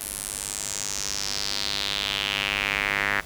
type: tone with band-pass filter sweep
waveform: square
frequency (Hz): 50.2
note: G1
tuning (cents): +42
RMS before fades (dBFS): -28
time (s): 0-3.21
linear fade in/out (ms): 10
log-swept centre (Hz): 11000 to 1800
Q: 3.2
effects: pink hiss -43 dBFS RMS until 3.25 s